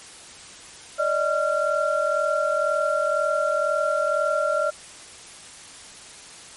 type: tone cluster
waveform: sine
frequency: 583 / 625 / 1376 Hz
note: D5 / D#5 / F6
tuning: -13 / +8 / -26 cents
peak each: -24 dBFS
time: 0.98-4.71 s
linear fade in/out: 20 ms
effects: white hiss -43 dBFS RMS until 6.56 s + MP3 48 kbps